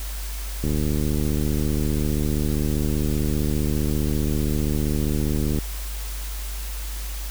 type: click train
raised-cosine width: 3 ms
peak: -12 dBFS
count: 373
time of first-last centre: 0.64-5.587 s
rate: 75.2 Hz
effects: added 50 Hz sine -28 dBFS peak until 7.3 s + white hiss -37 dBFS RMS until 7.3 s